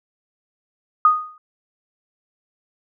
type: tone with exponential decay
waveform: sine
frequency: 1239 Hz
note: D#6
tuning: 8 cents flat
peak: -7 dBFS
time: 1.05-1.38 s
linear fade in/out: 2 ms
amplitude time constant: 70 ms
effects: none